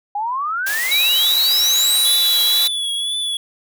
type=exponential sweep; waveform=sine; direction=up; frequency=801 to 11250 Hz; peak=-19 dBFS; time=0.15-2.16 s; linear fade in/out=5 ms
type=high-pass noise; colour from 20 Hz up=white; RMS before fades=-25 dBFS; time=0.66-2.68 s; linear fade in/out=10 ms; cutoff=550 Hz; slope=12 dB/octave
type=tone with pitch glide; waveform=square; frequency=3893 to 3934 Hz; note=B7 to B7; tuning=-26 to -7 cents; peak=-15 dBFS; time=0.91-2.68 s; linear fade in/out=10 ms; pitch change=+19 cents; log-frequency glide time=1.23-2.31 s
type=tone with vibrato; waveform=square; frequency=3403 Hz; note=G#7; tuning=41 cents sharp; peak=-20 dBFS; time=2.05-3.37 s; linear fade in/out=2 ms; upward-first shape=triangle; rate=2 Hz; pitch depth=49 cents each way
effects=none